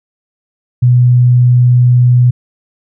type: tone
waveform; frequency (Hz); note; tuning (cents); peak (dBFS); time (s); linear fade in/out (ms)
sine; 123.47; B2; 0; -4; 0.82-2.31; 10
effects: none